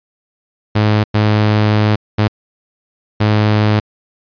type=tone bursts at uneven times; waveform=sawtooth; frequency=106.2 Hz; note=G#2; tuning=39 cents sharp; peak=-6 dBFS; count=4; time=0.75-1.04 / 1.14-1.96 / 2.18-2.28 / 3.2-3.8 s; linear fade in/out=10 ms; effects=resampled to 11025 Hz